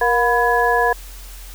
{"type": "tone cluster", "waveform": "sine", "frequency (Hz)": [471.6, 717, 992, 1688], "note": ["A#4", "F5", "B5", "G#6"], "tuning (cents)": [20, 45, 7, 28], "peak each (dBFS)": -19, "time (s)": [0.01, 0.93], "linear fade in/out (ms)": 5, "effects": ["added 44 Hz sine -34 dBFS peak until 1.54 s", "white hiss -41 dBFS RMS until 1.54 s"]}